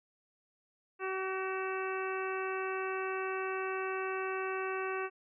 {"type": "harmonic tone with a mistuned harmonic", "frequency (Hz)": 380, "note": "F#4", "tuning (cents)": 46, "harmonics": [1, 2, 3, 4, 5, 6, 7], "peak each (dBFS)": [-36, -43, -40, -42, -46, -48, -44], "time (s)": [0.99, 5.1], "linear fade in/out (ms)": 50, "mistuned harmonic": 5, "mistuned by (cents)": -24, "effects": []}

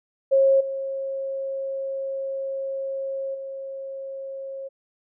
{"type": "tone with level steps", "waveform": "sine", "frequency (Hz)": 541, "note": "C#5", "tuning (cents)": -42, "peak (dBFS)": [-14, -26, -31], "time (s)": [0.31, 4.69], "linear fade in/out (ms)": 20, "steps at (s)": [0.6, 3.34], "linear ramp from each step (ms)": 10, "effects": []}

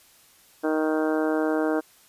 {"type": "harmonic tone", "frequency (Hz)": 156.2, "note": "D#3", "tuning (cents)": 7, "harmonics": [2, 3, 4, 5, 6, 7, 8, 9, 10], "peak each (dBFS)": [-24, -27, -29, -34, -38, -39, -41, -37, -37], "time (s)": [0.63, 1.81], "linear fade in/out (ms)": 20, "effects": ["white hiss -56 dBFS RMS until 2.08 s", "resampled to 32000 Hz"]}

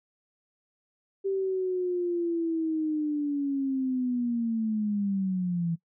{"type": "linear sweep", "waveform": "sine", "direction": "down", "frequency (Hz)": [392, 164.81], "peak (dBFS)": -25, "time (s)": [1.24, 5.76], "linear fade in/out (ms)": 20, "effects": ["noise-tail reverb RT60 0.1 s tail -21 dB re dry"]}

